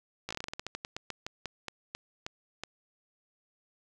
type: slowing click train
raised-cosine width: 0.2 ms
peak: -19 dBFS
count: 21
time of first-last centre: 0.29-2.636 s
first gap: 16 ms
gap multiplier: 1.18
effects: none

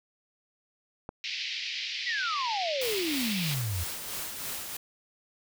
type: click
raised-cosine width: 1 ms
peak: -23 dBFS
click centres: 1.091 s
type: band-pass noise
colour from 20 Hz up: pink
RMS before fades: -35 dBFS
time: 1.24-3.54 s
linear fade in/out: 0 ms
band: 2100 to 5200 Hz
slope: 48 dB/octave
type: exponential sweep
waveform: sine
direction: down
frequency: 2018 to 81 Hz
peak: -29 dBFS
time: 2.06-3.84 s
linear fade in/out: 10 ms
type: noise with tremolo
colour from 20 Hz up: white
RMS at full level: -35 dBFS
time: 2.81-4.77 s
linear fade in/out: 5 ms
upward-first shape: sine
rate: 3.1 Hz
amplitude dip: 40%
effects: none

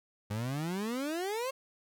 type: exponential sweep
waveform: 30% pulse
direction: up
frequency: 100.1 to 548 Hz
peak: -30 dBFS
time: 0.3-1.51 s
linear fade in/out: 10 ms
effects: none

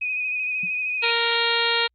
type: tone with vibrato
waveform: sine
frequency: 2501 Hz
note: D#7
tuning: 8 cents sharp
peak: -23 dBFS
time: 0.01-1.11 s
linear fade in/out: 10 ms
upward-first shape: sine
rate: 13 Hz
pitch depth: 30 cents each way
type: tone with exponential decay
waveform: sine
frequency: 178.6 Hz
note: F3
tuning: 39 cents sharp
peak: -31 dBFS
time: 0.63-0.72 s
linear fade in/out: 5 ms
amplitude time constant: 18 ms
type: harmonic tone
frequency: 466.2 Hz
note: A#4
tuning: in tune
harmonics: 1 / 2 / 3 / 4 / 5 / 6 / 7 / 8 / 9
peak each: -28 / -28 / -28 / -28 / -28 / -28 / -28 / -28 / -28 dBFS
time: 1.02-1.88 s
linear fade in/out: 20 ms
effects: added 60 Hz sine -70 dBFS peak until 1.94 s + Opus 48 kbps

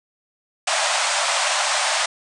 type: band-pass noise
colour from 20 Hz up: pink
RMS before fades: -21 dBFS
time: 0.67-2.06 s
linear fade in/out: 5 ms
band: 580 to 9300 Hz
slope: 96 dB/octave
effects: none

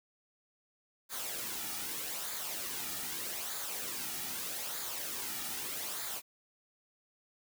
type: noise with flanger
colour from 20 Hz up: white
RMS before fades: -39 dBFS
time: 1.09-6.22 s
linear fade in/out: 50 ms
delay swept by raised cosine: 0.35 to 1.95 ms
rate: 0.81 Hz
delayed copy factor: -0.55
effects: none

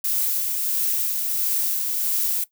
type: noise with tremolo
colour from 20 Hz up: violet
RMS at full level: -22 dBFS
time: 0.04-2.44 s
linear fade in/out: 5 ms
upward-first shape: sine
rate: 1.5 Hz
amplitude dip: 30%
effects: noise-tail reverb RT60 0.1 s tail -17 dB re dry

